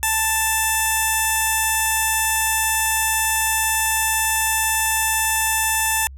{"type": "tone with notch filter", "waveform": "5% pulse", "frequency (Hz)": 882, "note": "A5", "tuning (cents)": 4, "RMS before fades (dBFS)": -20, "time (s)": [0.03, 6.07], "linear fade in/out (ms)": 0, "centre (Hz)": 4500, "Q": 0.91, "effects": ["added 67 Hz sine -35 dBFS peak until 6.17 s"]}